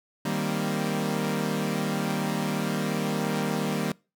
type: chord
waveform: sawtooth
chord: C minor seventh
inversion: first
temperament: equal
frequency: 155.56 / 196 / 233.1 / 261.6 Hz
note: Eb3 / G3 / Bb3 / C4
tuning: 0 / 0 / 0 / 0 cents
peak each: -27 / -26 / -27 / -32 dBFS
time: 0.25-3.92 s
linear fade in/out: 5 ms
effects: noise-tail reverb RT60 0.3 s tail -24 dB re dry